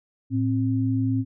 sine tone pair together, 111.2 / 264.5 Hz, A2 / C4, +19 / +19 cents, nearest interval octave + minor third, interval 1500 cents, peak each -23 dBFS, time 0.3-1.25 s, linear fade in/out 50 ms, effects none

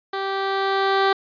15% pulse tone with level ramp, 389.7 Hz, G4, 10 cents flat, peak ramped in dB -18 to -9 dBFS, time 0.13-1.13 s, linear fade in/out 5 ms, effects resampled to 11025 Hz

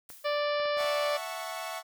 blue noise with exponential decay, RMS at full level -45 dBFS, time 0.09-0.6 s, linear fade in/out 2 ms, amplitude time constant 110 ms
clicks, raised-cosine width 0.5 ms, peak -32 dBFS, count 6, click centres 0.102 / 0.6 / 0.656 / 0.771 / 0.808 / 0.844 s
harmonic tone, 587 Hz, D5, 1 cent flat, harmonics 1 / 2 / 3 / 4 / 5 / 6 / 7 / 8 / 9, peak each -28 / -34 / -38 / -40 / -42 / -44 / -45 / -46 / -47 dBFS, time 0.24-1.18 s, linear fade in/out 20 ms
sawtooth chord, F# minor seventh, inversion third, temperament equal with one note detuned, 659.3 / 735.3 / 880 / 1108.7 Hz, E5 / F#5 / A5 / C#6, 0 / -11 / 0 / 0 cents, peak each -35 / -37 / -40 / -37 dBFS, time 0.76-1.83 s, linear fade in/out 50 ms
effects none

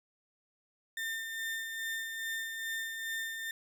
35% pulse tone with tremolo, 1805 Hz, A6, 44 cents sharp, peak -32 dBFS, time 0.97-3.51 s, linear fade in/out 2 ms, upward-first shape sine, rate 2.4 Hz, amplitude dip 40%, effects none

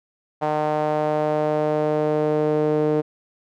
sawtooth tone with band-pass filter sweep, 152.1 Hz, D#3, 39 cents flat, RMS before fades -21 dBFS, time 0.41-3.02 s, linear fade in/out 20 ms, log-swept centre 740 to 430 Hz, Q 2.7, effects none

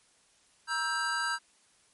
square chord, E diminished, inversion second, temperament just, 949.3 / 1318.5 / 1582.2 Hz, Bb5 / E6 / G6, +31 / 0 / +16 cents, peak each -37 / -35 / -32 dBFS, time 0.67-1.39 s, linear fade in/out 50 ms, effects white hiss -65 dBFS RMS until 1.93 s + MP3 48 kbps

